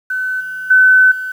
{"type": "tone with level steps", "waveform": "sine", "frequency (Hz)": 1515, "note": "F#6", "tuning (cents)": 40, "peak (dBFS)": [-16, -22, -5, -20], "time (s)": [0.1, 1.32], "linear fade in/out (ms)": 5, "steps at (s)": [0.4, 0.7, 1.11], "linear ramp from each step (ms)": 10, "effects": ["7-bit"]}